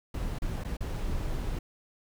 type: noise with dropouts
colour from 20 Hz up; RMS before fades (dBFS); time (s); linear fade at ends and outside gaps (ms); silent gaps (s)
brown; -32; 0.14-1.59; 5; 0.387-0.419 / 0.638-0.647 / 0.769-0.806
effects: none